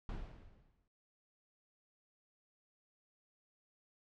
brown noise with exponential decay, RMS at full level -40 dBFS, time 0.09-0.88 s, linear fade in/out 2 ms, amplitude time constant 170 ms, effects low-pass 4000 Hz 12 dB/octave

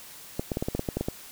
clicks, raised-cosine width 2 ms, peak -14 dBFS, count 11, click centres 0.395 / 0.518 / 0.571 / 0.625 / 0.685 / 0.75 / 0.794 / 0.888 / 0.97 / 1.01 / 1.085 s, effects white hiss -46 dBFS RMS until 1.31 s

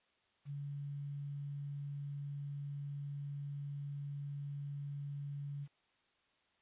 sine tone with quantisation, 142.5 Hz, C#3, 48 cents sharp, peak -40 dBFS, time 0.45-5.68 s, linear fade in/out 50 ms, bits 11, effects white hiss -75 dBFS RMS until 6.61 s + resampled to 8000 Hz

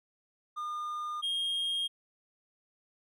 triangle tone pair in turn, 1213 / 3238 Hz, D#6 / G#7, -44 / -45 cents, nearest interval octave + perfect fourth, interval 1699 cents, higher second, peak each -32 / -28 dBFS, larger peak second, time 0.56-1.22 / 1.22-1.88 s, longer neither, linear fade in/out 20 ms, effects none

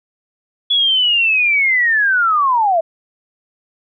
sine linear sweep, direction down, 3410 to 630 Hz, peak -11 dBFS, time 0.7-2.81 s, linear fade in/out 10 ms, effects none

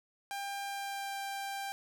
sawtooth tone with pitch glide, 797 to 790.6 Hz, G5 to G5, +28 to +15 cents, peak -33 dBFS, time 0.31-1.72 s, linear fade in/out 0 ms, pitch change -13 cents, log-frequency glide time 0.64-1.17 s, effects none

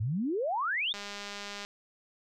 sine exponential sweep, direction up, 98 to 3729 Hz, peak -28 dBFS, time 0-0.93 s, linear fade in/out 10 ms
click train, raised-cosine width 0.2 ms, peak -23 dBFS, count 145, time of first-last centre 0.94-1.649 s, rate 203 Hz
effects none

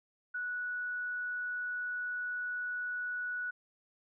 sine tone, 1472 Hz, F#6, 9 cents flat, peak -34 dBFS, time 0.34-3.51 s, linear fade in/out 10 ms, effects none

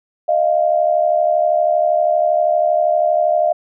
sine tone pair together, 619 / 691.6 Hz, D#5 / F5, -9 / -17 cents, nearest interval major second, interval 192 cents, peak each -15 dBFS, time 0.28-3.53 s, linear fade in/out 10 ms, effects none

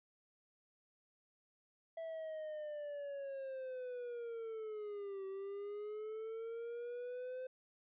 triangle linear two-way sweep, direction down then up, 659.3 to 384.1 to 516 Hz, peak -40 dBFS, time 1.97-7.47 s, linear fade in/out 5 ms, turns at 5.26 s, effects resampled to 8000 Hz

